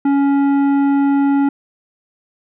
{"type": "tone with tanh clipping", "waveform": "sine", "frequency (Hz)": 279.5, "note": "C#4", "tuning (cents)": 14, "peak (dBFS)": -13, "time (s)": [0.05, 1.49], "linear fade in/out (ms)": 5, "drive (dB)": 11, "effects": []}